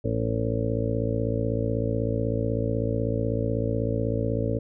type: harmonic tone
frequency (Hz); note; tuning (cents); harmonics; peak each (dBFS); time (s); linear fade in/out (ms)
56.1; A1; +34; 1 / 2 / 3 / 4 / 5 / 6 / 8 / 9 / 10; -34 / -27 / -38 / -33 / -32 / -38 / -31 / -34 / -33; 0.04-4.59; 10
effects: none